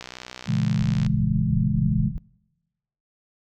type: click train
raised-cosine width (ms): 0.2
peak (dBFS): -18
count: 67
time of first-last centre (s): 0.01-1.064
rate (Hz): 62.6
type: chord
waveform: sine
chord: A# half-diminished seventh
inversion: none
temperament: just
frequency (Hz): 116.54 / 139.85 / 167.82 / 209.8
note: A#2 / C#3 / E3 / G#3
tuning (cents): 0 / +16 / +31 / +18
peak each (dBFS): -25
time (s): 0.46-2.12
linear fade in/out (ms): 50
type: low-pass noise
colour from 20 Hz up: pink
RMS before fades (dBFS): -30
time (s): 0.79-2.18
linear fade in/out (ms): 0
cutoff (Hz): 210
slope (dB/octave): 96
effects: noise-tail reverb RT60 1.0 s tail -25 dB re dry